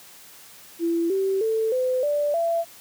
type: tone with pitch steps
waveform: sine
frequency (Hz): 336.2 / 386.2 / 443.6 / 509.6 / 585.4 / 672.4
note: E4 / G4 / A4 / C5 / D5 / E5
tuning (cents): +34 / -26 / +14 / -46 / -6 / +34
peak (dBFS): -20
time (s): 0.79-2.65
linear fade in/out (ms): 50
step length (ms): 310
effects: white hiss -47 dBFS RMS until 2.8 s + high-pass 80 Hz 12 dB/octave